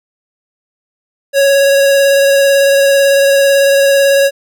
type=tone with vibrato; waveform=square; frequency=554 Hz; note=C#5; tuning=1 cent flat; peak=-7 dBFS; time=1.33-4.31 s; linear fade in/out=50 ms; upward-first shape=square; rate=18 Hz; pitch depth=11 cents each way; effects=none